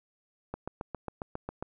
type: click train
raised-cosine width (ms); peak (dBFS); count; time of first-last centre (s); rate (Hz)
1; -21; 9; 0.54-1.625; 7.37
effects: none